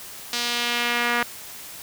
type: tone with band-pass filter sweep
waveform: sawtooth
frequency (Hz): 239.4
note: A#3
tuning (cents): +46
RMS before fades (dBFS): -24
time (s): 0.33-1.23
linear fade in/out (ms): 0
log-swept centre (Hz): 4600 to 1700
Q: 1.4
effects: white hiss -39 dBFS RMS until 1.82 s